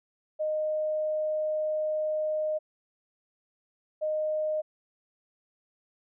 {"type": "tone pair in turn", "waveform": "sine", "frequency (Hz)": [617, 617], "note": ["D#5", "D#5"], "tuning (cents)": [-15, -15], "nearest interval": "unison", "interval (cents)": 0, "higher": "neither", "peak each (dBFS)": -26, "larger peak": "neither", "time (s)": [[0.39, 2.59], [4.01, 4.62]], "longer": "first", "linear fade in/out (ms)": 20, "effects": []}